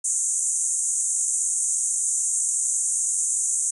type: band-pass noise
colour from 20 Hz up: white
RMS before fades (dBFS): -24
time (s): 0.04-3.71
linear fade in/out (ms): 10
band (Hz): 6400 to 9400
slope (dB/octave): 96
effects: none